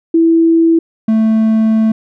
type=tone pair in turn; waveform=sine / triangle; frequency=329.6 / 220.7 Hz; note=E4 / A3; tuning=0 / +5 cents; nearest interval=perfect fifth; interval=695 cents; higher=first; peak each=-6 dBFS; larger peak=neither; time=0.14-0.79 / 1.08-1.92 s; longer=second; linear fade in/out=5 ms; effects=none